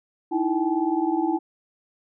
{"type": "tone cluster", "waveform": "sine", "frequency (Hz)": [311.7, 331, 776, 856], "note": ["D#4", "E4", "G5", "A5"], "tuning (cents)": [3, 7, -18, -48], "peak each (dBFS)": [-26, -23, -30, -29], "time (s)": [0.31, 1.39], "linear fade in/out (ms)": 20, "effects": []}